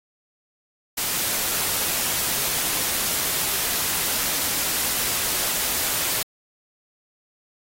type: noise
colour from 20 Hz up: white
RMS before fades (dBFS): -24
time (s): 0.97-6.23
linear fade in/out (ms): 10
effects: AAC 48 kbps